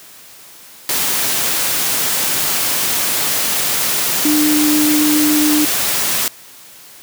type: tone in noise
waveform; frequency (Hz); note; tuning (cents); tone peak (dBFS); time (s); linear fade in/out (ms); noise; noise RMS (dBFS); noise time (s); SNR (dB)
sine; 301.2; D4; +44; -12; 4.25-5.65; 2; white; -17; 0.89-6.28; +2
effects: white hiss -40 dBFS RMS until 7.02 s + high-pass 100 Hz 12 dB/octave